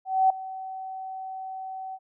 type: tone with ADSR envelope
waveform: sine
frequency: 760 Hz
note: F#5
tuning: 46 cents sharp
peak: -15 dBFS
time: 0.05-1.99 s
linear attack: 250 ms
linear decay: 4 ms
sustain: -18 dB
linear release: 51 ms
effects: none